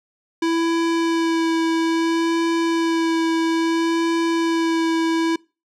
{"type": "tone with vibrato", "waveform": "square", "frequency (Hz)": 330.2, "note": "E4", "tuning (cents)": 3, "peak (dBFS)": -18, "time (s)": [0.42, 5.36], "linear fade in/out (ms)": 5, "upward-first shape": "sine", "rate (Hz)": 0.6, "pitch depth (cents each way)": 13, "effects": ["noise-tail reverb RT60 0.3 s tail -24 dB re dry", "low-pass 6000 Hz 12 dB/octave"]}